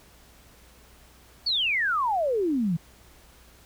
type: exponential sweep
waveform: sine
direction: down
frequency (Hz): 4603 to 155.56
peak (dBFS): -22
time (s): 1.46-2.77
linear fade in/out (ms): 10
effects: added 60 Hz sine -56 dBFS peak until 3.65 s + pink hiss -55 dBFS RMS until 3.65 s